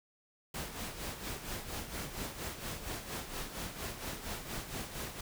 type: noise with tremolo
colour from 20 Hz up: pink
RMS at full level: -39 dBFS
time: 0.54-5.21 s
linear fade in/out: 5 ms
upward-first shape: sine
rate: 4.3 Hz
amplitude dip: 60%
effects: none